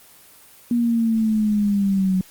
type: linear sweep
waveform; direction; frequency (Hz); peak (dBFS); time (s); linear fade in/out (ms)
sine; down; 240 to 184.8; -16; 0.71-2.21; 2
effects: white hiss -48 dBFS RMS until 2.3 s + Opus 24 kbps